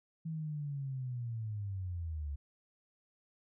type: linear sweep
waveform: sine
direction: down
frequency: 163.1 to 69.3 Hz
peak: -36 dBFS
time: 0.25-2.36 s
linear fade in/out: 10 ms
effects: none